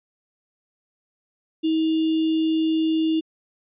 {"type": "tone with sample-and-hold", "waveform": "sine", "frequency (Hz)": 318.9, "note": "D#4", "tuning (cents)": 43, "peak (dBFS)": -18, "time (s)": [1.63, 3.21], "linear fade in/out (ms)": 20, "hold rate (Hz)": 3150, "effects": ["resampled to 8000 Hz"]}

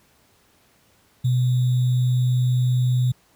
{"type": "tone with sample-and-hold", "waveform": "sine", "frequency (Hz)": 125.2, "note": "B2", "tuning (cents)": 24, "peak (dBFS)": -16, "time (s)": [1.24, 3.12], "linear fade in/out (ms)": 10, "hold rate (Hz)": 3675, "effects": ["pink hiss -59 dBFS RMS until 3.35 s", "high-pass 60 Hz 12 dB/octave"]}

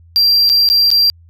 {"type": "tone with dropouts", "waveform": "triangle", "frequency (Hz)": 4731, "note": "D8", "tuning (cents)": 12, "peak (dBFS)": -7, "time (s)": [0.16, 1.1], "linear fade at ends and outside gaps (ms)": 0, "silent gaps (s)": [[0.492, 0.498], [0.689, 0.7], [0.904, 0.914]], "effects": ["added 84 Hz sine -41 dBFS peak until 1.29 s"]}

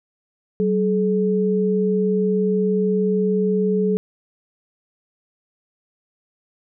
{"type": "tone pair together", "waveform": "sine", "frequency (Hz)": [190, 426.8], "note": ["F#3", "G#4"], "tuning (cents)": [46, 47], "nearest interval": "octave + major second", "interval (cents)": 1401, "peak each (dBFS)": -19, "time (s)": [0.6, 3.97], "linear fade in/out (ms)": 0, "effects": []}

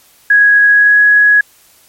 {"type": "tone with pitch glide", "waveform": "sine", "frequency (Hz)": [1661.2, 1673.7], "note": ["G#6", "G#6"], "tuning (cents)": [0, 13], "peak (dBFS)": -4, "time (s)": [0.3, 1.41], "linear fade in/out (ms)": 5, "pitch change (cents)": 13, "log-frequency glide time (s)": [0.69, 1], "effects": ["white hiss -47 dBFS RMS until 1.88 s", "MP3 64 kbps"]}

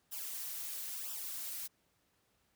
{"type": "noise with flanger", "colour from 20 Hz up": "blue", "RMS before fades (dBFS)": -42, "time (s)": [0.11, 1.68], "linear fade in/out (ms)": 20, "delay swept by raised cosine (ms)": [0.46, 5.46], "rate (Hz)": 1, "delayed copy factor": -0.8, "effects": ["pink hiss -75 dBFS RMS until 2.55 s", "high-pass 60 Hz 12 dB/octave"]}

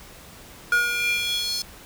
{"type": "tone with high-pass filter sweep", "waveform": "square", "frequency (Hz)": 478, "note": "A#4", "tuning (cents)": 43, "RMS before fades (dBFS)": -24, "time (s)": [0.72, 1.62], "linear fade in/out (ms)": 2, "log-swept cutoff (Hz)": [1400, 4900], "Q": 5, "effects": ["pink hiss -45 dBFS RMS until 1.85 s"]}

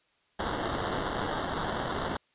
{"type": "noise with sample-and-hold", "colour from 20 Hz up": "white", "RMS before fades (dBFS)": -32, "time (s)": [0.39, 2.17], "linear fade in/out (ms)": 5, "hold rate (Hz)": 2450, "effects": ["white hiss -69 dBFS RMS until 2.34 s", "resampled to 8000 Hz"]}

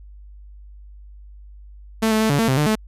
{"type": "tone with pitch steps", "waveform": "sawtooth", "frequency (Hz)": [222, 217.9, 220.1, 142.9, 226.2, 131.4, 149.6, 216.8], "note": ["A3", "A3", "A3", "D3", "A3", "C3", "D3", "A3"], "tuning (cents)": [16, -17, 1, -47, 48, 8, 32, -25], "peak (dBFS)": -12, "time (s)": [2.02, 2.756], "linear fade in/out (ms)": 10, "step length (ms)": 92, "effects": ["added 50 Hz sine -39 dBFS peak until 2.87 s", "resampled to 32000 Hz"]}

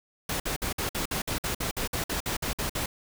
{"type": "noise bursts", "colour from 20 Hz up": "pink", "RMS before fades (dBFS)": -30, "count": 16, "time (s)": [0.29, 2.86], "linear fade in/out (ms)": 5, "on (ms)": 110, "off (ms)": 54, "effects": []}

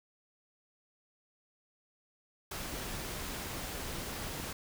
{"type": "noise", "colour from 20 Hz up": "pink", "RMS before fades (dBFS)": -40, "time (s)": [2.51, 4.53], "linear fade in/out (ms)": 5}
{"type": "click train", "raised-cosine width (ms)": 2, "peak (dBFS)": -31, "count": 5, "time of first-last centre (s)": [2.74, 4.4], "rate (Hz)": 2.41}
{"effects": []}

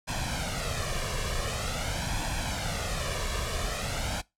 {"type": "noise with flanger", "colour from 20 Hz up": "pink", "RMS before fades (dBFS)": -31, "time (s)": [0.07, 4.22], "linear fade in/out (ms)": 20, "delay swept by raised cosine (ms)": [1.2, 1.78], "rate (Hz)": 0.46, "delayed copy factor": 0.7, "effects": ["noise-tail reverb RT60 0.2 s tail -22 dB re dry", "low-pass 9000 Hz 12 dB/octave"]}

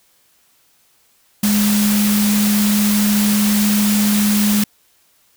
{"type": "tone in noise", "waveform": "sine", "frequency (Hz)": 207.7, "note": "G#3", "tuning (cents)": 0, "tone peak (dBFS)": -13, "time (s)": [1.43, 4.64], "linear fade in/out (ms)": 5, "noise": "white", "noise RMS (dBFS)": -21, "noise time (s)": [1.43, 4.64], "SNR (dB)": 5, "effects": ["white hiss -57 dBFS RMS until 5.36 s"]}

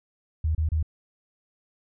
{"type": "tone bursts", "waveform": "sine", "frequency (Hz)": 78.7, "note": "D#2", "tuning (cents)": 20, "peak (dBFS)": -21, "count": 3, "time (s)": [0.44, 0.828], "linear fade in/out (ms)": 5, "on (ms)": 110, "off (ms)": 29, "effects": []}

